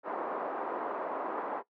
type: band-pass noise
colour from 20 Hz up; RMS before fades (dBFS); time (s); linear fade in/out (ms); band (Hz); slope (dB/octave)
white; -36; 0.03-1.63; 50; 310 to 1100; 24
effects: noise-tail reverb RT60 0.1 s tail -17 dB re dry